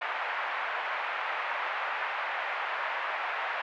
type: band-pass noise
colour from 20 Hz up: pink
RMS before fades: -33 dBFS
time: 0.01-3.62 s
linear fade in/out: 10 ms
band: 730 to 2400 Hz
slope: 24 dB/octave
effects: none